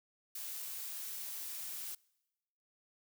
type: noise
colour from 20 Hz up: blue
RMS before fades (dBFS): -43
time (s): 0.35-1.95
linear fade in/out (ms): 5
effects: noise-tail reverb RT60 1.0 s tail -25 dB re dry